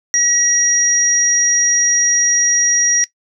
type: tone pair together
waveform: sine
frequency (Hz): 1921 / 5725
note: B6 / F8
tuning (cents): -48 / +42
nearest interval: octave + perfect fifth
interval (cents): 1890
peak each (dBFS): -20 / -11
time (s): 0.14-3.04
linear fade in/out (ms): 0
effects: noise-tail reverb RT60 0.1 s tail -19 dB re dry